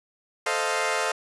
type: chord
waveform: 15% pulse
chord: F dominant seventh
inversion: first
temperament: equal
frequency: 440 / 523.3 / 622.3 / 698.5 Hz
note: A4 / C5 / Eb5 / F5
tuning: 0 / 0 / 0 / 0 cents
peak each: -23 dBFS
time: 0.46-1.12 s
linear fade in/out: 5 ms
effects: resampled to 24000 Hz